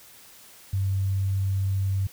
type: tone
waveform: sine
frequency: 96.9 Hz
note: G2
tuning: 20 cents flat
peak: -22 dBFS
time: 0.73-2.07 s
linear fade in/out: 5 ms
effects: white hiss -50 dBFS RMS until 2.12 s